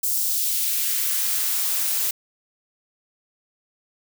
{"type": "noise with high-pass filter sweep", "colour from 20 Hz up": "blue", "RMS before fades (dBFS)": -23, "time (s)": [0.03, 2.11], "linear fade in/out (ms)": 5, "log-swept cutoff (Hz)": [6600, 290], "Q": 0.96, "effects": []}